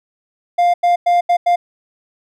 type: tone bursts at uneven times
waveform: triangle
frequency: 701 Hz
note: F5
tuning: 6 cents sharp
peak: -8 dBFS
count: 5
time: 0.58-0.74 / 0.83-0.96 / 1.06-1.21 / 1.29-1.37 / 1.46-1.56 s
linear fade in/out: 10 ms
effects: none